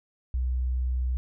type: tone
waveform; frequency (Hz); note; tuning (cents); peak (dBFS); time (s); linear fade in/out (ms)
sine; 62.8; B1; +30; -24; 0.34-1.17; 0
effects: none